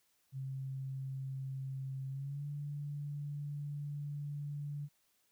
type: tone with pitch glide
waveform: sine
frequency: 133.9 to 145.18 Hz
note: C3 to D3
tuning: +40 to -20 cents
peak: -38 dBFS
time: 0.32-4.89 s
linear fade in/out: 50 ms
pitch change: +140 cents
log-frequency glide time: 2.08-2.46 s
effects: white hiss -75 dBFS RMS until 5.31 s